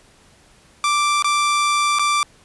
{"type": "tone with dropouts", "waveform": "sawtooth", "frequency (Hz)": 1174.7, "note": "D6", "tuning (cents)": 0, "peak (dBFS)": -12, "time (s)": [0.84, 2.23], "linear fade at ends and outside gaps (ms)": 1, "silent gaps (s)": [[1.224, 1.244], [1.987, 1.994]], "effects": ["pink hiss -52 dBFS RMS until 2.44 s", "resampled to 24000 Hz"]}